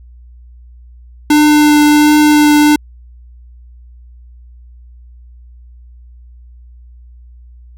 square tone with vibrato, 298.7 Hz, D4, 29 cents sharp, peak -6 dBFS, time 1.3-2.76 s, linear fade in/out 5 ms, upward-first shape triangle, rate 1.4 Hz, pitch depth 11 cents each way, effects added 60 Hz sine -35 dBFS peak until 7.77 s

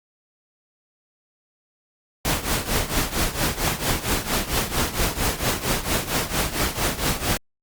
pink noise with tremolo, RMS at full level -20 dBFS, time 2.25-7.37 s, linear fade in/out 0 ms, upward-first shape triangle, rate 4.4 Hz, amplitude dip 85%, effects Opus 48 kbps

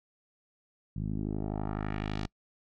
10% pulse tone with low-pass filter sweep, 51.91 Hz, G#1, in tune, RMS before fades -34 dBFS, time 0.96-2.27 s, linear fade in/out 5 ms, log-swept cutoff 150 to 5300 Hz, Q 1.5, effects noise-tail reverb RT60 0.1 s tail -26 dB re dry

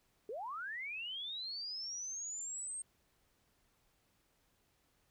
sine linear sweep, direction up, 392 to 8540 Hz, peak -40 dBFS, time 0.29-2.82 s, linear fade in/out 2 ms, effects pink hiss -75 dBFS RMS until 5.1 s

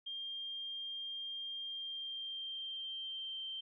sine tone with pitch glide, 3200 to 3134 Hz, G7 to G7, +35 to -1 cents, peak -40 dBFS, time 0.06-3.61 s, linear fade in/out 10 ms, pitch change -36 cents, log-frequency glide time 1.64-3.41 s, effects none

